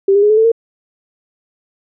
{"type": "tone with pitch steps", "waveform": "sine", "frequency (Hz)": [392, 404.4, 417.2, 430.5, 444.1, 458.2], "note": ["G4", "G#4", "G#4", "A4", "A4", "A#4"], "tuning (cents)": [0, -46, 8, -38, 16, -30], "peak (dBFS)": -7, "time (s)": [0.08, 0.518], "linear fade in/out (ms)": 5, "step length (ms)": 73, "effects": []}